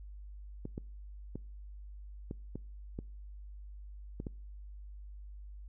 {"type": "clicks", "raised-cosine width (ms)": 3, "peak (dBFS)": -26, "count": 8, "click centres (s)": [0.654, 0.779, 1.356, 2.311, 2.556, 2.989, 4.201, 4.268], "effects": ["noise-tail reverb RT60 0.5 s tail -26 dB re dry", "added 50 Hz sine -45 dBFS peak until 5.68 s"]}